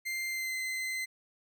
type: tone with pitch glide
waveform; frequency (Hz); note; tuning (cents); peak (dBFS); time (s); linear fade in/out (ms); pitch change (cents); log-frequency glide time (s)
40% pulse; 2093 to 2058; C7 to C7; 0 to -29; -32; 0.05-1.06; 20; -29; 0.28-0.55
effects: none